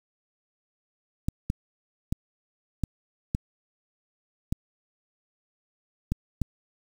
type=clicks; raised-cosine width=5 ms; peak=-13 dBFS; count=8; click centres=1.285 / 1.501 / 2.125 / 2.837 / 3.349 / 4.525 / 6.12 / 6.417 s; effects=7-bit